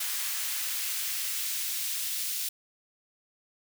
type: noise with high-pass filter sweep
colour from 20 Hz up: white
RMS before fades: -32 dBFS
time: 0-2.49 s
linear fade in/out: 5 ms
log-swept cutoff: 1400 to 3000 Hz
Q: 0.77
effects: none